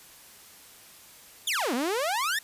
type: exponential two-way sweep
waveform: sawtooth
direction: down then up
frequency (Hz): 3765 to 227.8 to 1875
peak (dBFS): -22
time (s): 1.47-2.39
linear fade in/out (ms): 5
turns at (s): 1.74
effects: white hiss -51 dBFS RMS until 2.43 s + resampled to 32000 Hz